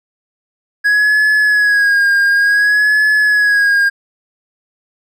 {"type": "tone with vibrato", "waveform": "triangle", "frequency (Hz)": 1661.2, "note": "G#6", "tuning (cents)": 0, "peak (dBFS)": -7, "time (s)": [0.84, 3.9], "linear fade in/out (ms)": 20, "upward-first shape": "sine", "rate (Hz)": 0.56, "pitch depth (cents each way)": 50, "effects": []}